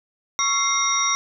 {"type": "tone cluster", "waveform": "sine", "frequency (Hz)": [1107, 1348, 2118, 3760, 5690], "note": ["C#6", "E6", "C7", "A#7", "F8"], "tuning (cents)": [-3, 38, 21, 14, 31], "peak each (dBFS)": [-24, -30, -25, -27, -22], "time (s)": [0.39, 1.15], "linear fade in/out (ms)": 0, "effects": []}